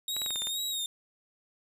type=tone with vibrato; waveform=sawtooth; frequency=3729 Hz; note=A#7; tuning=in tune; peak=-28 dBFS; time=0.08-0.86 s; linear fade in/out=2 ms; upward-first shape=sine; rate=2.2 Hz; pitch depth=60 cents each way
type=clicks; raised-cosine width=0.3 ms; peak=-24 dBFS; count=7; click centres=0.166 / 0.218 / 0.262 / 0.306 / 0.359 / 0.42 / 0.471 s
effects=none